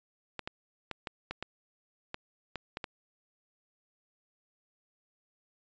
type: clicks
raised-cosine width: 0.3 ms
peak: -20 dBFS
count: 10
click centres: 0.393 / 0.475 / 0.913 / 1.072 / 1.31 / 1.426 / 2.144 / 2.557 / 2.771 / 2.842 s
effects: resampled to 16000 Hz